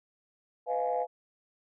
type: chord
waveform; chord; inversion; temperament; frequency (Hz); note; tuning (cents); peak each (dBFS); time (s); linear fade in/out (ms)
sine; F half-diminished seventh; second; just; 502.9 / 628.6 / 698.5 / 838.1; Cb5 / Eb5 / F5 / Ab5; +31 / +18 / 0 / +16; -31 / -36 / -31 / -33; 0.66-1.07; 50
effects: tanh soft clip ceiling -19 dBFS

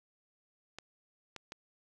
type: clicks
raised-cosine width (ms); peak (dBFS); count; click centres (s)
0.2; -26; 3; 0.786 / 1.363 / 1.521
effects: none

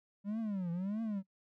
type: tone with vibrato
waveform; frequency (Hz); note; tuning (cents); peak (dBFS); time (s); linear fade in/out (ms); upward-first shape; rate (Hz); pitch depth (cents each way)
triangle; 196; G3; 0; -32; 0.24-1.23; 50; triangle; 1.6; 280
effects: noise-tail reverb RT60 0.1 s tail -23 dB re dry

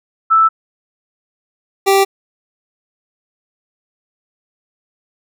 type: tone pair in turn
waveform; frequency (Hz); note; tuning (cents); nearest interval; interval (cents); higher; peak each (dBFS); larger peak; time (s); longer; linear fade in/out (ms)
sine / 25% pulse; 1318.5 / 391.1; E6 / G4; 0 / -4; octave + major sixth; 2104; first; -7 / -5; second; 0.3-0.49 / 1.86-2.05; neither; 20
effects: none

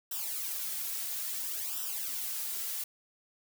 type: noise with flanger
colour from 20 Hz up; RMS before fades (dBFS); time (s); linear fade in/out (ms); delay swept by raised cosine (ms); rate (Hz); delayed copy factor
blue; -36; 0.11-2.84; 5; 0.45 to 3.35; 0.59; -0.75
effects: none

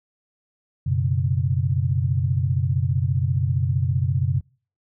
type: chord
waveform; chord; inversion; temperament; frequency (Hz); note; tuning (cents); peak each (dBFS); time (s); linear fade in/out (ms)
sine; F# suspended fourth; none; equal; 92.5 / 123.47 / 138.59; F#2 / B2 / C#3; 0 / 0 / 0; -23; 0.86-4.41; 10
effects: noise-tail reverb RT60 0.4 s tail -25 dB re dry

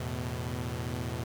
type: chord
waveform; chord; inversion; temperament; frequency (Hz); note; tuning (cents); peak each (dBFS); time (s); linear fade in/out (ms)
sawtooth; E suspended fourth; none; equal with one note detuned; 82.41 / 110 / 124.91; E2 / A2 / B2; 0 / 0 / +20; -34 / -34 / -32; 0-1.24; 5
effects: 9-bit

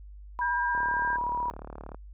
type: tone with vibrato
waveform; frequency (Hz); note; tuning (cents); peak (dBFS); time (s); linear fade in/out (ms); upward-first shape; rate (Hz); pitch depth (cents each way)
sine; 969; B5; -33; -27; 0.39-1.5; 0; sine; 17; 32
type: tone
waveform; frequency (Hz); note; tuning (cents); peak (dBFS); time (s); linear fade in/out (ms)
sine; 1600; G6; +35; -28; 0.41-1.17; 10
type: click train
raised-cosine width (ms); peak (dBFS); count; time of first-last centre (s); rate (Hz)
1; -27; 45; 0.75-1.946; 36.8
effects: added 50 Hz sine -43 dBFS peak until 2.13 s

